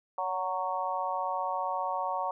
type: harmonic tone with a mistuned harmonic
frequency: 185 Hz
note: F#3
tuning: in tune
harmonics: 3 / 4 / 5 / 6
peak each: -37 / -34 / -33 / -35 dBFS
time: 0.18-2.31 s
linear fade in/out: 2 ms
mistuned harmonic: 3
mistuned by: +23 cents
effects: none